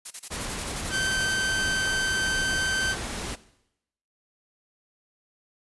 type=noise bursts; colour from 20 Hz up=blue; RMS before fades=-34 dBFS; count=15; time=0.05-1.34 s; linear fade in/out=10 ms; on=58 ms; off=30 ms
type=noise; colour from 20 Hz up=pink; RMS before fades=-33 dBFS; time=0.3-3.36 s; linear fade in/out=20 ms
type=tone; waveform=sawtooth; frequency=1547 Hz; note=G6; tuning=23 cents flat; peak=-21 dBFS; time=0.9-2.96 s; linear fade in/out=50 ms
effects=noise-tail reverb RT60 0.8 s tail -17 dB re dry + resampled to 24000 Hz